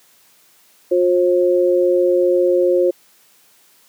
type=tone pair together; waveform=sine; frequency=357.4 / 535.1 Hz; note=F4 / C5; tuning=+40 / +39 cents; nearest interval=perfect fifth; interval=699 cents; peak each=-14 / -15 dBFS; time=0.91-2.91 s; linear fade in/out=10 ms; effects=white hiss -53 dBFS RMS until 3.88 s + high-pass 150 Hz 12 dB/octave